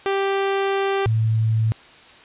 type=tone pair in turn; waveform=sawtooth / sine; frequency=392.3 / 111.04 Hz; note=G4 / A2; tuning=+1 / +16 cents; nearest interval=octave + minor seventh; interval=2185 cents; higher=first; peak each=-15 / -16 dBFS; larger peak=first; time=0.06-1.06 / 1.06-1.72 s; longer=first; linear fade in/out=0 ms; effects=white hiss -46 dBFS RMS until 2.24 s + resampled to 8000 Hz